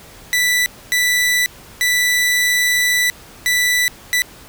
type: tone bursts at uneven times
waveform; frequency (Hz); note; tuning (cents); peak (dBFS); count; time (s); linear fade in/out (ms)
sawtooth; 1975.5; B6; 0; -10; 5; 0.33-0.66 / 0.92-1.46 / 1.81-3.1 / 3.46-3.88 / 4.13-4.22; 0
effects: pink hiss -41 dBFS RMS until 4.48 s